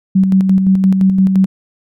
sine tone with tremolo, 190.4 Hz, F#3, 50 cents sharp, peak -6 dBFS, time 0.15-1.46 s, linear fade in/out 10 ms, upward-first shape square, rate 5.8 Hz, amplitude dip 40%, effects none

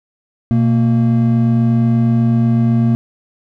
triangle tone pair together, 121.9 / 230.1 Hz, B2 / A#3, -22 / -22 cents, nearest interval major seventh, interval 1100 cents, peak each -11 dBFS, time 0.51-2.95 s, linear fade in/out 0 ms, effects none

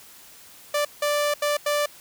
sawtooth tone bursts at uneven times, 587.3 Hz, D5, in tune, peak -17 dBFS, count 4, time 0.74-0.85 / 1.02-1.34 / 1.42-1.57 / 1.66-1.86 s, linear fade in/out 5 ms, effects white hiss -48 dBFS RMS until 2 s

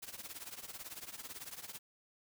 white noise with tremolo, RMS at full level -44 dBFS, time 0.02-1.79 s, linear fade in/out 10 ms, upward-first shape triangle, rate 18 Hz, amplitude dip 90%, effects none

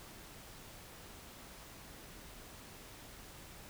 silence, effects pink hiss -53 dBFS RMS until 3.69 s

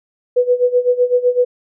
sine tone with tremolo, 493.9 Hz, B4, in tune, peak -8 dBFS, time 0.36-1.45 s, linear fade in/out 10 ms, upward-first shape sine, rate 7.9 Hz, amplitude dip 85%, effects none

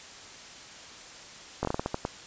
slowing click train, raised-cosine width 1 ms, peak -14 dBFS, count 9, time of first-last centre 1.63-2.051 s, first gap 19 ms, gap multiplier 1.28, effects white hiss -46 dBFS RMS until 2.26 s + resampled to 16000 Hz

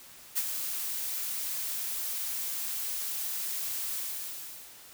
blue noise with ADSR envelope, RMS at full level -27 dBFS, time 0.35-4.77 s, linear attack 27 ms, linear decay 43 ms, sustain -7 dB, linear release 850 ms, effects white hiss -51 dBFS RMS until 4.93 s

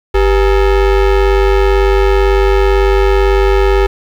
square ring-modulated tone, 220 Hz, A3, in tune, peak -5 dBFS, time 0.14-3.87 s, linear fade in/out 10 ms, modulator 171 Hz, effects low-pass 3000 Hz 12 dB/octave + 7-bit

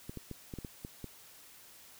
clicks, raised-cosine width 3 ms, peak -28 dBFS, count 8, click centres 0.095 / 0.173 / 0.313 / 0.538 / 0.587 / 0.648 / 0.849 / 1.043 s, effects white hiss -56 dBFS RMS until 1.99 s

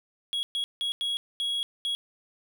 triangle tone bursts at uneven times, 3322 Hz, G#7, in tune, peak -25 dBFS, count 6, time 0.33-0.43 / 0.55-0.64 / 0.81-0.92 / 1.01-1.17 / 1.4-1.63 / 1.85-1.95 s, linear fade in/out 0 ms, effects none

